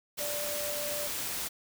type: tone in noise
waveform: sine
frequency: 587.3 Hz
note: D5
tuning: in tune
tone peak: -36 dBFS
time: 0.19-1.08 s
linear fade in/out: 20 ms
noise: white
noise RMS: -35 dBFS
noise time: 0.17-1.49 s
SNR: -4 dB
effects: none